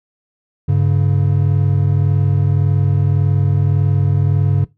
triangle tone pair together, 99.34 / 141.1 Hz, G2 / C#3, +24 / +31 cents, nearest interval tritone, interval 607 cents, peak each -12 dBFS, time 0.68-4.65 s, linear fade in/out 10 ms, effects noise-tail reverb RT60 0.2 s tail -19 dB re dry

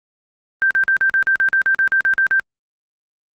sine tone bursts, 1568 Hz, G6, in tune, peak -12 dBFS, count 14, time 0.62-2.397 s, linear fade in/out 0 ms, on 87 ms, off 43 ms, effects Opus 32 kbps

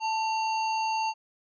harmonic tone with a mistuned harmonic, 915 Hz, A#5, 32 cents flat, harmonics 1 / 3 / 5 / 7, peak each -26 / -35 / -39 / -45 dBFS, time 0-1.14 s, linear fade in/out 50 ms, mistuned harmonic 1, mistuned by -60 cents, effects none

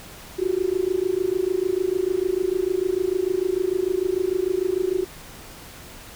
sine tone with amplitude modulation, 370 Hz, F#4, in tune, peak -16 dBFS, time 0.38-5.05 s, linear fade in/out 20 ms, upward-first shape sine, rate 26.7 Hz, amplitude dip 95%, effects pink hiss -42 dBFS RMS until 6.15 s

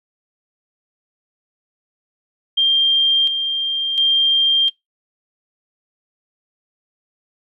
sine tone with tremolo, 3187 Hz, G7, 28 cents sharp, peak -12 dBFS, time 2.57-4.7 s, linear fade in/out 10 ms, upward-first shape square, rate 0.71 Hz, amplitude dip 50%, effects noise-tail reverb RT60 0.2 s tail -25 dB re dry

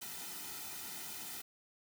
white noise with comb filter, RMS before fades -45 dBFS, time 0.01-1.42 s, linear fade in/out 10 ms, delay 1.8 ms, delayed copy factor -0.75, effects none

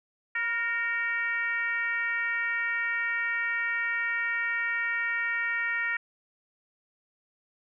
sine tone with frequency modulation, 1852 Hz, A#6, 12 cents flat, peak -26 dBFS, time 0.35-5.97 s, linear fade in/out 5 ms, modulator 444 Hz, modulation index 0.98, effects none

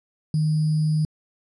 sine tone with sample-and-hold, 154.6 Hz, D#3, 11 cents flat, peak -18 dBFS, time 0.34-1.05 s, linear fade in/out 2 ms, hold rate 4900 Hz, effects resampled to 24000 Hz

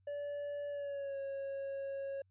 triangle tone with pitch glide, 577 to 549 Hz, D5 to C#5, -31 to -17 cents, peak -36 dBFS, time 0.07-2.22 s, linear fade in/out 5 ms, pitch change -86 cents, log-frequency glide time 0.69-1.18 s, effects added 94 Hz sine -69 dBFS peak until 2.3 s + resampled to 8000 Hz

